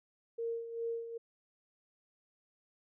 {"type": "tone with tremolo", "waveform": "sine", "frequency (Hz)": 462, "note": "A#4", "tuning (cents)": -16, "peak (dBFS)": -33, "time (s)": [0.38, 1.18], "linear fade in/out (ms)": 10, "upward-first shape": "sine", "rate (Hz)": 2.5, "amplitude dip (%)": 65, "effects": []}